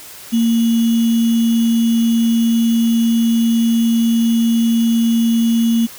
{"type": "tone with sample-and-hold", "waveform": "sine", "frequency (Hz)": 230, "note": "A#3", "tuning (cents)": -23, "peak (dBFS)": -11, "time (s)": [0.32, 5.87], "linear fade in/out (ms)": 20, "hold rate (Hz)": 3150, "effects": ["white hiss -36 dBFS RMS until 5.98 s"]}